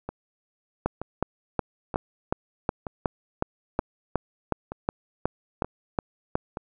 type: two click trains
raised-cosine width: 1 ms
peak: -9 / -18 dBFS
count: 16 / 8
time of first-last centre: 0.86-6.355 / 0.09-6.571 s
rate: 2.73 / 1.08 Hz
effects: none